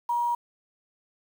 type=tone with quantisation; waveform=sine; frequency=953 Hz; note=A#5; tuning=38 cents sharp; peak=-23 dBFS; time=0.09-0.35 s; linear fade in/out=5 ms; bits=8; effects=none